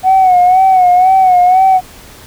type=tone with vibrato; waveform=sine; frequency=740 Hz; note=F#5; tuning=in tune; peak=-3 dBFS; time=0.03-1.81 s; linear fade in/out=50 ms; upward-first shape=sine; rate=2 Hz; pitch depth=62 cents each way; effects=tanh soft clip ceiling -1 dBFS + pink hiss -36 dBFS RMS until 2.26 s